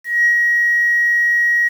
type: tone with ADSR envelope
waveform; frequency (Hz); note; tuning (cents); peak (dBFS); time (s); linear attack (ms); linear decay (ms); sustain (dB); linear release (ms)
sine; 1898; A#6; +31; -8; 0.04-1.69; 210; 99; -3; 17
effects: tanh soft clip ceiling -6 dBFS + 7-bit